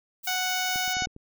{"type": "noise with tremolo", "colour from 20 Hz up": "violet", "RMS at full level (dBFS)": -36, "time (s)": [0.23, 0.94], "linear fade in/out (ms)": 20, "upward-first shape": "triangle", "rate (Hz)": 4.3, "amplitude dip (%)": 30}
{"type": "harmonic tone", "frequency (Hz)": 740, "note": "F#5", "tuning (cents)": 0, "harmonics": [1, 2, 3, 4, 5, 6, 7, 8, 9], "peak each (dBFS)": [-31, -32, -33, -35, -36, -40, -37, -38, -37], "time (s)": [0.27, 1.06], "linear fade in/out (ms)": 5}
{"type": "clicks", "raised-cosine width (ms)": 3, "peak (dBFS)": [-28, -33, -29, -24, -29, -31], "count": 6, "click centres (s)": [0.759, 0.878, 0.969, 1.022, 1.071, 1.164]}
{"effects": []}